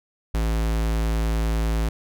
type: tone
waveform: square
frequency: 55 Hz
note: A1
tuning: in tune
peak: -21 dBFS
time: 0.34-1.89 s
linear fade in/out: 5 ms
effects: none